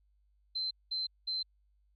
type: tone bursts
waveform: sine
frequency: 4092 Hz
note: C8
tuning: 39 cents flat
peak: -32 dBFS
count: 3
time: 0.55-1.43 s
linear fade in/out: 10 ms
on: 160 ms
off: 200 ms
effects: added 50 Hz sine -67 dBFS peak until 1.95 s